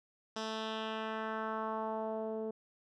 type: tone with low-pass filter sweep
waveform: 10% pulse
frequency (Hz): 220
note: A3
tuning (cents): 0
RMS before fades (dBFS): -38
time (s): 0.36-2.51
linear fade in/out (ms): 5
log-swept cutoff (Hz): 5300 to 440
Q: 2
effects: none